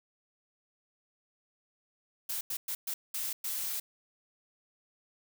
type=noise bursts at uneven times; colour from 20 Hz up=blue; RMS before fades=-35 dBFS; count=6; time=2.29-2.41 / 2.5-2.57 / 2.68-2.75 / 2.87-2.94 / 3.14-3.33 / 3.44-3.8 s; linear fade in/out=5 ms; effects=none